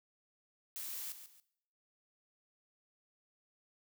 blue noise with echo, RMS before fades -43 dBFS, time 0.76-1.12 s, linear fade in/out 0 ms, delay 140 ms, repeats 2, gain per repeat -10 dB, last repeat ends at 1.4 s, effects noise-tail reverb RT60 0.7 s tail -18 dB re dry

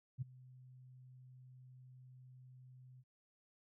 sine tone with ADSR envelope, 127.7 Hz, C3, 42 cents flat, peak -35 dBFS, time 0.18-3.04 s, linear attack 37 ms, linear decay 14 ms, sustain -21 dB, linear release 45 ms, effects none

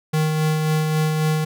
square tone with tremolo, 155.56 Hz, D#3, in tune, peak -17 dBFS, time 0.13-1.45 s, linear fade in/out 10 ms, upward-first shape sine, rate 3.7 Hz, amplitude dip 30%, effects none

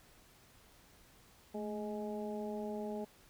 harmonic tone with a mistuned harmonic, 209.1 Hz, G#3, 12 cents sharp, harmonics 1 / 2 / 3 / 4, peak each -41 / -42 / -45 / -48 dBFS, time 1.54-3.05 s, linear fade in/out 10 ms, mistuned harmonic 1, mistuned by +59 cents, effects pink hiss -63 dBFS RMS until 3.29 s

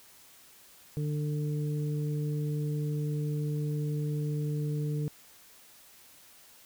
harmonic tone, 149 Hz, D3, 25 cents sharp, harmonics 1 / 2 / 3, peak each -29 / -40 / -40 dBFS, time 0.97-5.08 s, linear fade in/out 0 ms, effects white hiss -56 dBFS RMS until 6.65 s

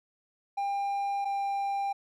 triangle tone pair in turn, 799 / 795.3 Hz, G5 / G5, +33 / +25 cents, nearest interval unison, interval 8 cents, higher first, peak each -26 dBFS, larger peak neither, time 0.57-1.25 / 1.25-1.93 s, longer neither, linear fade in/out 10 ms, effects none

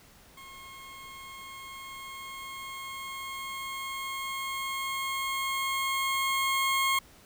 20% pulse tone with level ramp, 1079 Hz, C#6, 47 cents flat, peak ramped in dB -41 to -19 dBFS, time 0.37-6.99 s, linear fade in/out 5 ms, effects pink hiss -56 dBFS RMS until 7.25 s

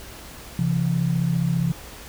sine tone pair together, 134.3 / 169.21 Hz, C3 / E3, +46 / +46 cents, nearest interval major third, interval 400 cents, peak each -23 / -21 dBFS, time 0.59-1.72 s, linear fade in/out 2 ms, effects added 60 Hz sine -47 dBFS peak until 2.08 s + pink hiss -41 dBFS RMS until 2.08 s

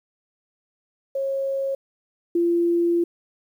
sine tone pair in turn, 544 / 342.7 Hz, C#5 / F4, -33 / -33 cents, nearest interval minor sixth, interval 800 cents, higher first, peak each -22 / -17 dBFS, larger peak second, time 1.15-1.75 / 2.35-3.04 s, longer second, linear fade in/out 5 ms, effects 9-bit

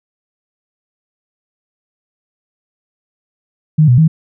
sine tone with pitch steps, 154.7 / 123.4 / 159.4 Hz, D#3 / B2 / D#3, -10 / -1 / +42 cents, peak -5 dBFS, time 3.78-4.08 s, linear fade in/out 10 ms, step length 100 ms, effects none

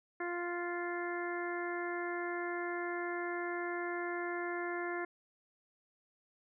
harmonic tone, 349.2 Hz, F4, in tune, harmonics 1 / 2 / 3 / 4 / 5 / 6, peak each -38 / -43 / -45 / -45 / -43 / -47 dBFS, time 0.2-5.05 s, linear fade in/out 5 ms, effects none

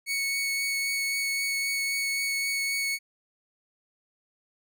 sawtooth tone with vibrato, 2217 Hz, C#7, in tune, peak -23 dBFS, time 0.06-2.99 s, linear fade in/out 50 ms, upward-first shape triangle, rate 3.8 Hz, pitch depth 10 cents each way, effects none

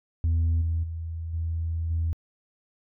sine tone with level steps, 82.3 Hz, E2, 2 cents flat, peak -18 / -22 / -30 / -25 / -22 dBFS, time 0.24-2.13 s, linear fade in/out 0 ms, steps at 0.61 / 0.83 / 1.33 / 1.9 s, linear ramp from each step 10 ms, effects tanh soft clip ceiling -19 dBFS

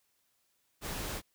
pink noise, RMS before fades -38 dBFS, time 0.81-1.22 s, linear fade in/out 50 ms, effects white hiss -75 dBFS RMS until 1.34 s

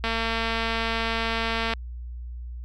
click train, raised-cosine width 0.3 ms, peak -11 dBFS, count 386, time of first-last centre 0.04-1.736 s, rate 227 Hz, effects added 60 Hz sine -33 dBFS peak until 2.64 s

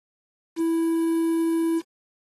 triangle tone with quantisation, 329.6 Hz, E4, in tune, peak -18 dBFS, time 0.56-1.82 s, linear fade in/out 50 ms, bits 7, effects AAC 32 kbps

